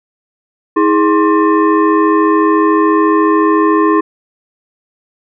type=tone with frequency modulation; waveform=sine; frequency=320.5 Hz; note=E4; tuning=49 cents flat; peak=-7 dBFS; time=0.76-4.01 s; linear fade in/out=10 ms; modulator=735 Hz; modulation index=1.2; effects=none